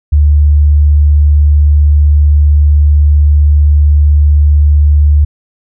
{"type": "tone", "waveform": "sine", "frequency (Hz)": 73.7, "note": "D2", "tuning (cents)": 7, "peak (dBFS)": -3, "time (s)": [0.12, 5.25], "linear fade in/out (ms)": 10, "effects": []}